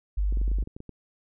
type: tone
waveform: sine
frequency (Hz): 49.76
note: G1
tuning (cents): +27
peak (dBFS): -22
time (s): 0.17-0.64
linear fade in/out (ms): 10
type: clicks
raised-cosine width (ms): 3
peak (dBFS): -27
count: 11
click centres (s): 0.325 / 0.372 / 0.415 / 0.479 / 0.516 / 0.586 / 0.626 / 0.674 / 0.765 / 0.804 / 0.893
effects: none